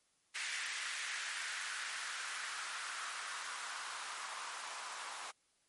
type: noise with band-pass filter sweep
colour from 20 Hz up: blue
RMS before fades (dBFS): -43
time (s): 0.34-5.32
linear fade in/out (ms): 20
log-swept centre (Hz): 1900 to 970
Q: 2.3
effects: white hiss -75 dBFS RMS until 5.68 s + MP3 48 kbps